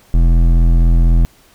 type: tone with hard clipping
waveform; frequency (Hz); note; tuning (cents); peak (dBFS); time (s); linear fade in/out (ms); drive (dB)
triangle; 42; E1; +33; -9; 0.14-1.25; 0; 15
effects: pink hiss -49 dBFS RMS until 1.54 s